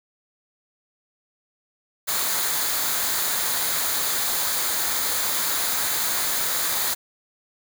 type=noise with comb filter; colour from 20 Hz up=white; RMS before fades=-24 dBFS; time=2.07-6.95 s; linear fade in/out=20 ms; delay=0.36 ms; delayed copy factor=-0.5; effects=none